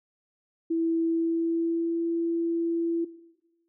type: tone with pitch glide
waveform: sine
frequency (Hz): 329.6 to 335.2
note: E4 to E4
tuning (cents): 0 to +29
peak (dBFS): -23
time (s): 0.7-3.05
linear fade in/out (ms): 10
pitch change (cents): +29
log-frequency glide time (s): 1.04-2.06
effects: noise-tail reverb RT60 1.0 s tail -17 dB re dry